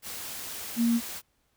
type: tone in noise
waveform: sine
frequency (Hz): 233.6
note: A#3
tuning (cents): +4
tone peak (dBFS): -21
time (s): 0.76-1.01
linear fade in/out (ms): 50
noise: white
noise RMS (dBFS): -38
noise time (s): 0.02-1.22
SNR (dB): +14
effects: pink hiss -72 dBFS RMS until 1.56 s

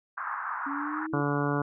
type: band-pass noise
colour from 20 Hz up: pink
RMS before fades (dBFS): -34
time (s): 0.17-1.07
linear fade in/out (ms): 10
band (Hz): 920 to 1600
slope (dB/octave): 48
type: exponential sweep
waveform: sine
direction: up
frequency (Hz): 277.2 to 329.6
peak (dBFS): -33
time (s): 0.66-1.21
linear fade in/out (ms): 10
type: harmonic tone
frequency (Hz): 144.1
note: D3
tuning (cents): -33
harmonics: 1 / 2 / 3 / 4 / 5 / 6 / 7 / 8 / 9 / 10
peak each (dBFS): -30 / -30 / -33 / -37 / -38 / -39 / -37 / -36 / -41 / -36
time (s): 1.13-1.62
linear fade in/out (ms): 5
effects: none

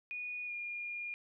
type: tone with pitch glide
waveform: sine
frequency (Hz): 2461 to 2419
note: D#7 to D#7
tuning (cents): -20 to -49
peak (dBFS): -38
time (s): 0.11-1.14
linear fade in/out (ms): 0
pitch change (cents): -29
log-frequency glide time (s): 0.46-0.52
effects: none

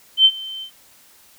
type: tone with ADSR envelope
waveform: sine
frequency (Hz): 3096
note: G7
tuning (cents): -22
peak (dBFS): -6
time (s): 0.17-0.71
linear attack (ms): 80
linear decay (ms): 56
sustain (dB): -22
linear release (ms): 88
effects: white hiss -51 dBFS RMS until 1.38 s

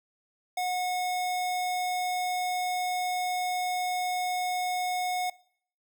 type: tone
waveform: square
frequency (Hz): 728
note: F#5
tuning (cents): -28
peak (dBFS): -28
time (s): 0.57-5.3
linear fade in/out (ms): 5
effects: noise-tail reverb RT60 0.6 s tail -21 dB re dry

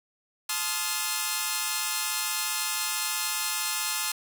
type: chord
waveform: 5% pulse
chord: F dominant seventh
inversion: first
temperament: equal with one note detuned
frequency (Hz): 863.4 / 1046.5 / 1244.5 / 1396.9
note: A5 / C6 / Eb6 / F6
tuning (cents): -33 / 0 / 0 / 0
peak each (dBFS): -21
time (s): 0.49-4.12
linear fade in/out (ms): 5
effects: none

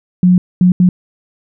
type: tone bursts at uneven times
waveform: sine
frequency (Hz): 180.6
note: F#3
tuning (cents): -42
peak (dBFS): -5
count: 3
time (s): 0.23-0.38 / 0.61-0.72 / 0.8-0.89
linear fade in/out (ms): 2
effects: none

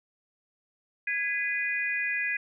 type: tone cluster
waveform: sine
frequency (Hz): 1662 / 2009 / 2462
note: G#6 / B6 / D#7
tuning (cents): +1 / +29 / -19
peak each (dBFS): -31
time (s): 1.07-2.37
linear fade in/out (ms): 5
effects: none

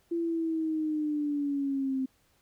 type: linear sweep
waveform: sine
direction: down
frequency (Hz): 340 to 261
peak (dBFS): -27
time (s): 0.11-2.06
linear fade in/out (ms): 10
effects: pink hiss -68 dBFS RMS until 2.41 s

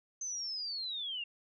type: linear sweep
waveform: sine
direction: down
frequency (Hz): 6272 to 2738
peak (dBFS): -36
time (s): 0.21-1.24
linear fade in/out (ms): 5
effects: none

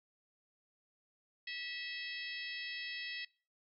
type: harmonic tone with a mistuned harmonic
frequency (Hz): 650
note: E5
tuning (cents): -24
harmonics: 3 / 4 / 5 / 6 / 7 / 8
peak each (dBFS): -44 / -46 / -48 / -50 / -51 / -52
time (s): 1.47-3.25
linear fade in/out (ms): 5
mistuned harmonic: 7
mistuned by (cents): -35
effects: noise-tail reverb RT60 0.4 s tail -23 dB re dry

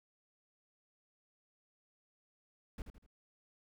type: noise with echo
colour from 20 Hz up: brown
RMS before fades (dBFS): -41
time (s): 2.78-2.82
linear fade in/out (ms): 2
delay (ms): 81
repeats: 3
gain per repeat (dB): -8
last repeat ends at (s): 3.063
effects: none

